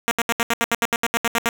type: tone bursts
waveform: 5% pulse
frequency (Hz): 233.1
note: A#3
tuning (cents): 0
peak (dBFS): -6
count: 14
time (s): 0.08-1.489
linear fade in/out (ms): 0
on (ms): 31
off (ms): 75
effects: none